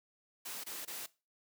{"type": "noise bursts", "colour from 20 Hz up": "white", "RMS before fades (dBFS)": -43, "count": 3, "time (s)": [0.45, 1.064], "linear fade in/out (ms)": 10, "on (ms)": 190, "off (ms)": 22, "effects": ["noise-tail reverb RT60 0.3 s tail -20 dB re dry", "high-pass 200 Hz 12 dB/octave"]}